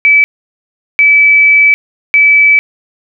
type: tone bursts at uneven times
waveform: sine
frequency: 2301 Hz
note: D7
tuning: 36 cents flat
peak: -3 dBFS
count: 3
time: 0.05-0.24 / 0.99-1.74 / 2.14-2.59 s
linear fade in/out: 0 ms
effects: none